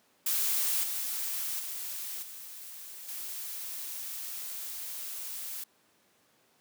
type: noise with level steps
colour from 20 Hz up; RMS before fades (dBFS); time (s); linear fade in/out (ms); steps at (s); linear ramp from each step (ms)
blue; -29 / -34 / -38 / -45 / -39; 0.26-5.64; 5; 0.83 / 1.59 / 2.22 / 3.08; 10
effects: pink hiss -67 dBFS RMS until 6.6 s + high-pass 200 Hz 12 dB/octave